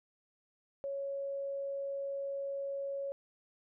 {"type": "tone", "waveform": "sine", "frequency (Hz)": 554.4, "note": "C#5", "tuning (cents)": 0, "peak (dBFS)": -35, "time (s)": [0.84, 3.12], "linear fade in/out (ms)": 0, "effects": []}